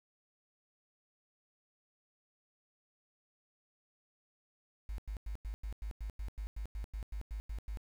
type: tone bursts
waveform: triangle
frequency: 51.91 Hz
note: G#1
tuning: in tune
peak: -33 dBFS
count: 16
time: 4.89-7.772 s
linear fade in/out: 0 ms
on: 92 ms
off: 94 ms
effects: tanh soft clip ceiling -35 dBFS + 10-bit